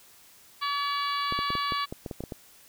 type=harmonic tone; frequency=570 Hz; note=C#5; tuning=48 cents sharp; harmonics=2 / 3 / 4 / 5 / 6 / 7 / 8; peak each=-28 / -38 / -38 / -40 / -38 / -39 / -39 dBFS; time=0.61-1.86 s; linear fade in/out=20 ms
type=clicks; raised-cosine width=2 ms; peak=-21 dBFS; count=11; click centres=1.324 / 1.39 / 1.504 / 1.553 / 1.722 / 1.925 / 2.062 / 2.112 / 2.206 / 2.238 / 2.322 s
effects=white hiss -55 dBFS RMS until 2.68 s